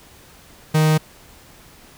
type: tone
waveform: 45% pulse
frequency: 155.56 Hz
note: D#3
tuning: in tune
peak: -13 dBFS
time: 0.74-0.98 s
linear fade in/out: 10 ms
effects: pink hiss -47 dBFS RMS until 1.97 s